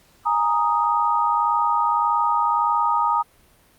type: chord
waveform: sine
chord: Ab suspended second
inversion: none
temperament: equal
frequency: 830.6 / 932.3 / 1244.5 Hz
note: Ab5 / Bb5 / Eb6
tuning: 0 / 0 / 0 cents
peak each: -25 / -20 / -21 dBFS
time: 0.25-3.23 s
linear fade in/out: 20 ms
effects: pink hiss -56 dBFS RMS until 3.78 s + Opus 48 kbps